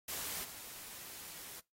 white noise with level steps, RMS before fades -41 / -49 dBFS, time 0.08-1.6 s, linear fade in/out 5 ms, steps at 0.43 s, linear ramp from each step 20 ms, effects noise-tail reverb RT60 0.2 s tail -21 dB re dry + AAC 48 kbps

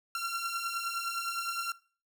sawtooth beating tone pair, 1363 / 1372.7 Hz, F6 / F6, -43 / -30 cents, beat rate 9.7 Hz, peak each -33 / -31 dBFS, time 0.15-1.72 s, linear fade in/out 2 ms, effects noise-tail reverb RT60 0.4 s tail -20 dB re dry

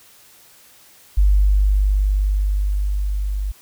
sine tone with level ramp, 49.72 Hz, G1, 25 cents sharp, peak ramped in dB -10 to -20 dBFS, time 1.17-3.52 s, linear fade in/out 10 ms, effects white hiss -49 dBFS RMS until 3.61 s

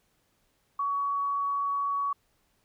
sine tone, 1126 Hz, C#6, 27 cents sharp, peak -26 dBFS, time 0.79-2.13 s, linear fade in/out 5 ms, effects pink hiss -71 dBFS RMS until 2.64 s

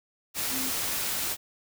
sine tone in noise, 261.6 Hz, C4, in tune, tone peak -35 dBFS, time 0.49-0.72 s, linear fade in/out 50 ms, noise white, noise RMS -30 dBFS, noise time 0.34-1.37 s, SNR -8 dB, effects none

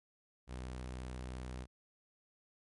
sawtooth tone, 62.9 Hz, B1, 32 cents sharp, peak -38 dBFS, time 0.47-1.67 s, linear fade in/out 50 ms, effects MP3 48 kbps

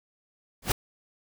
pink noise with exponential growth, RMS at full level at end -17 dBFS, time 0.62-0.72 s, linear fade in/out 5 ms, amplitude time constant 21 ms, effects none

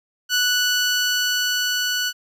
15% pulse tone with level ramp, 1480 Hz, F#6, in tune, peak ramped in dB -10 to -14 dBFS, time 0.29-2.13 s, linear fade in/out 50 ms, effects resampled to 32000 Hz

